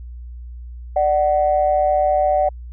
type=tone pair together; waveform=sine; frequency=594 / 748.4 Hz; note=D5 / F#5; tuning=+20 / +20 cents; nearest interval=major third; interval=400 cents; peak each=-16 dBFS; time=0.96-2.49 s; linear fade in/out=5 ms; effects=tanh soft clip ceiling -6 dBFS + added 60 Hz sine -31 dBFS peak until 2.72 s